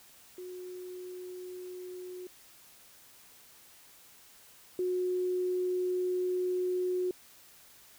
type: tone pair in turn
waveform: sine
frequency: 364.1 / 364.1 Hz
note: F#4 / F#4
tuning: -28 / -28 cents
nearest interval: unison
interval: 0 cents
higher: neither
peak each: -40 / -28 dBFS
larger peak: second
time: 0.38-2.27 / 4.79-7.11 s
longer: second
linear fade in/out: 2 ms
effects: white hiss -57 dBFS RMS until 7.98 s